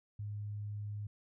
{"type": "tone", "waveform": "sine", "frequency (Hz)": 103.83, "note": "G#2", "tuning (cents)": 0, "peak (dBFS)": -38, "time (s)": [0.19, 1.07], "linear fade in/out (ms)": 5, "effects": []}